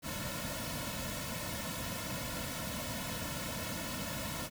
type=noise with comb filter; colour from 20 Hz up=pink; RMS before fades=-39 dBFS; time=0.02-4.5 s; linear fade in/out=50 ms; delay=2.5 ms; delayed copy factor=-1; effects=none